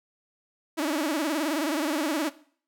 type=tone with vibrato; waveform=sawtooth; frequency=302.6 Hz; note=D#4; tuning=48 cents flat; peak=-21 dBFS; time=0.77-2.3 s; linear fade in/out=20 ms; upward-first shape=sine; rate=19 Hz; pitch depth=150 cents each way; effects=noise-tail reverb RT60 0.5 s tail -17 dB re dry